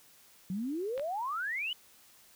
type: exponential sweep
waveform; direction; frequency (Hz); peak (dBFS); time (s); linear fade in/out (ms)
sine; up; 177 to 3063; -32; 0.5-1.73; 2
type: clicks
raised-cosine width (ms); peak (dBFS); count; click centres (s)
0.3; -28; 2; 0.978 / 0.996
effects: white hiss -60 dBFS RMS until 2.35 s